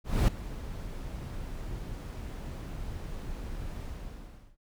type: noise with ADSR envelope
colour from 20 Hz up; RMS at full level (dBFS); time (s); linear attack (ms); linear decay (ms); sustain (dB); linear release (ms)
brown; -21; 0.04-4.57; 240; 5; -17; 730
effects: none